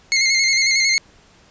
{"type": "tone with vibrato", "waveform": "20% pulse", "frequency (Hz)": 2137, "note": "C7", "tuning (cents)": 36, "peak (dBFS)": -9, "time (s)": [0.12, 0.98], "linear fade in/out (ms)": 0, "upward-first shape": "square", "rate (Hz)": 11, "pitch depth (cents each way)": 35, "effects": ["pink hiss -51 dBFS RMS until 1.5 s", "resampled to 16000 Hz"]}